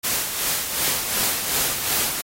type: noise with tremolo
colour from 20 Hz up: white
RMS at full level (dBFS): -21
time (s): 0.03-2.22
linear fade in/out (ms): 20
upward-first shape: sine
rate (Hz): 2.7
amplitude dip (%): 50
effects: AAC 48 kbps